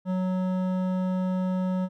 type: tone with hard clipping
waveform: sine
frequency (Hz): 185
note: F#3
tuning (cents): 0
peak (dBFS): -26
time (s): 0.05-1.89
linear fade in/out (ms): 50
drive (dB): 12
effects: none